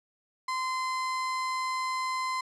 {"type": "tone", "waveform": "35% pulse", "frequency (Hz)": 1033, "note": "C6", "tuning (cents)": -22, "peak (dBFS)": -27, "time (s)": [0.48, 2.41], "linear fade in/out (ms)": 5, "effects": ["low-pass 7000 Hz 12 dB/octave"]}